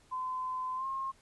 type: tone with pitch glide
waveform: sine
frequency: 1024 to 1071.2 Hz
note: C6 to C6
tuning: -38 to +40 cents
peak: -33 dBFS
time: 0.11-1.12 s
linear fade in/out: 20 ms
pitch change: +78 cents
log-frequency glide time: 0.75-0.86 s
effects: pink hiss -64 dBFS RMS until 1.21 s + resampled to 24000 Hz